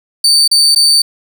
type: tone with dropouts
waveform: 35% pulse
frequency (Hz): 4574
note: D8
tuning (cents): -47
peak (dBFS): -5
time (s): 0.24-1.02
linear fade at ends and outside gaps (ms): 5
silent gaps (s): 0.478-0.513 / 0.749-0.759
effects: none